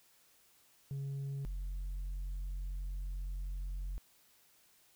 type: tone pair in turn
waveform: sine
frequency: 138.3 / 45.42 Hz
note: C#3 / F#1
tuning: -4 / -31 cents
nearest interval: octave + perfect fifth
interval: 1927 cents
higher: first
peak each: -34 / -34 dBFS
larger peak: neither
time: 0.91-1.45 / 1.45-3.98 s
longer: second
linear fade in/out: 0 ms
effects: tanh soft clip ceiling -36 dBFS + white hiss -67 dBFS RMS until 4.95 s